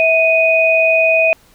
sine tone pair together, 650.9 / 2489 Hz, E5 / D#7, -22 / 0 cents, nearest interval octave + major seventh, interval 2322 cents, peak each -12 dBFS, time 0-1.33 s, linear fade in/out 0 ms, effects pink hiss -50 dBFS RMS until 1.54 s

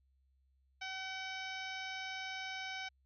harmonic tone, 760 Hz, F#5, 46 cents sharp, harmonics 1 / 2 / 3 / 4 / 5 / 6 / 7 / 8, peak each -47 / -46 / -45 / -50 / -51 / -60 / -52 / -59 dBFS, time 0.81-2.89 s, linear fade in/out 10 ms, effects added 66 Hz sine -70 dBFS peak until 3.05 s

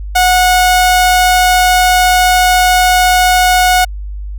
sawtooth tone, 731 Hz, F#5, 21 cents flat, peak -3 dBFS, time 0.15-3.85 s, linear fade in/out 10 ms, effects added 50 Hz sine -20 dBFS peak until 4.38 s

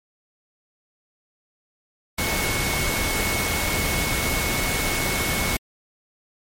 sine tone in noise, 2198 Hz, C#7, 15 cents flat, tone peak -28 dBFS, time 2.18-5.57 s, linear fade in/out 5 ms, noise pink, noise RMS -24 dBFS, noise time 2.18-5.57 s, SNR -7 dB, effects MP3 64 kbps

